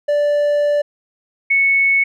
triangle / sine tone pair in turn, 585 / 2209 Hz, D5 / C#7, -7 / -7 cents, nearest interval octave + major seventh, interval 2300 cents, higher second, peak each -11 dBFS, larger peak neither, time 0.08-0.82 / 1.5-2.04 s, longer first, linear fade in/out 10 ms, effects none

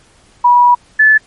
sine tone pair in turn, 972 / 1736.5 Hz, B5 / A6, -28 / -23 cents, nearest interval minor seventh, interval 1005 cents, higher second, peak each -4 dBFS, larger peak neither, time 0.44-0.75 / 0.99-1.18 s, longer first, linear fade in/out 10 ms, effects pink hiss -48 dBFS RMS until 1.26 s + MP3 48 kbps

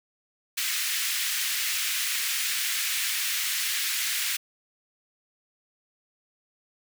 pink high-pass noise, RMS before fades -28 dBFS, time 0.57-4.37 s, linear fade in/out 10 ms, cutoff 1800 Hz, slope 24 dB/octave, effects none

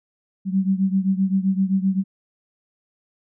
sine beating tone pair, 189.4 / 197.1 Hz, F#3 / G3, +41 / +10 cents, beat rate 7.7 Hz, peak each -19 / -22 dBFS, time 0.45-2.04 s, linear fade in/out 50 ms, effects none

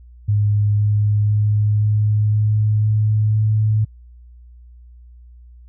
sine tone with pitch steps, 103.83 / 104.49 / 105.16 / 105.83 / 106.5 / 107.18 / 107.86 Hz, G#2 / G#2 / G#2 / G#2 / G#2 / A2 / A2, 0 / +11 / +22 / +33 / +44 / -45 / -34 cents, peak -13 dBFS, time 0.28-3.85 s, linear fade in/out 10 ms, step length 510 ms, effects added 60 Hz sine -40 dBFS peak until 5.68 s

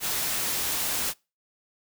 white noise, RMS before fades -28 dBFS, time 0-1.14 s, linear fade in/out 50 ms, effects noise-tail reverb RT60 0.3 s tail -26 dB re dry

